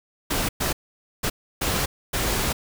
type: noise bursts at uneven times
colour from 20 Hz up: pink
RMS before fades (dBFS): -24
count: 5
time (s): 0.3-0.49 / 0.6-0.73 / 1.23-1.3 / 1.61-1.86 / 2.13-2.53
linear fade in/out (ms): 10
effects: none